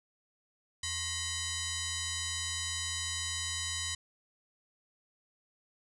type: tone with frequency modulation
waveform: sine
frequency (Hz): 1893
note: A#6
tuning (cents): +26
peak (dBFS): -33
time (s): 0.83-3.95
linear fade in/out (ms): 5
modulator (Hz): 988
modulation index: 6.9
effects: none